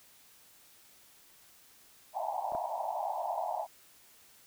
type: band-pass noise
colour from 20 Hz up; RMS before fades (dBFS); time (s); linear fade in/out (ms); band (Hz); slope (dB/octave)
pink; -35; 2.13-3.67; 50; 630 to 950; 96
type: clicks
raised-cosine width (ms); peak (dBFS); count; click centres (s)
1; -34 / -27; 2; 2.522 / 2.55
effects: white hiss -60 dBFS RMS until 4.46 s